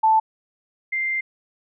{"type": "tone pair in turn", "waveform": "sine", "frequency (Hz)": [880, 2093], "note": ["A5", "C7"], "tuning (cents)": [0, 0], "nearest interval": "octave + minor third", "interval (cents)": 1500, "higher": "second", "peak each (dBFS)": [-13, -21], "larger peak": "first", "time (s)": [[0.03, 0.2], [0.92, 1.21]], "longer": "second", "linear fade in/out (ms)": 10, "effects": []}